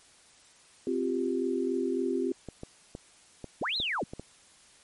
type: chord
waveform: sine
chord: C suspended fourth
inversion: none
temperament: just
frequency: 261.6 / 348.8 / 392.4 Hz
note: C4 / F4 / G4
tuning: 0 / -2 / +2 cents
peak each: -31 dBFS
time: 0.87-2.32 s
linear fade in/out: 2 ms
type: clicks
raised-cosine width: 2 ms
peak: -25 dBFS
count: 7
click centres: 2.487 / 2.634 / 2.951 / 3.443 / 3.801 / 4.135 / 4.196 s
type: linear two-way sweep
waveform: sine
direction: up then down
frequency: 97.6 to 4248 to 97.6 Hz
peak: -28 dBFS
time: 3.61-4.04 s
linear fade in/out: 5 ms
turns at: 3.77 s
effects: white hiss -58 dBFS RMS until 4.83 s + MP3 48 kbps